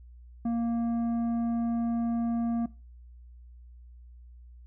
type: tone with tanh clipping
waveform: sine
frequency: 233 Hz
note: A#3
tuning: 1 cent flat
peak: -27 dBFS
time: 0.45-2.66 s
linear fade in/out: 5 ms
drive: 8 dB
effects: noise-tail reverb RT60 0.3 s tail -19 dB re dry + added 60 Hz sine -47 dBFS peak until 4.66 s